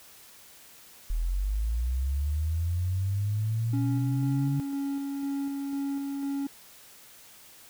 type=linear sweep; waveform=sine; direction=up; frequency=38.51 to 142.4 Hz; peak=-25 dBFS; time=1.1-4.6 s; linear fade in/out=0 ms
type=tone with tremolo; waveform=triangle; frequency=278.3 Hz; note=C#4; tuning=7 cents sharp; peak=-26 dBFS; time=3.73-6.47 s; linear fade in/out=5 ms; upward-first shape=square; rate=2 Hz; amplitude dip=25%
effects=white hiss -52 dBFS RMS until 7.69 s